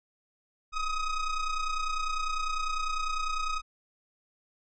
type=ring-modulated tone; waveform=square; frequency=626 Hz; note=D#5; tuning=10 cents sharp; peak=-26 dBFS; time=0.72-3.62 s; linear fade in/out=50 ms; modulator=641 Hz; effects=resampled to 16000 Hz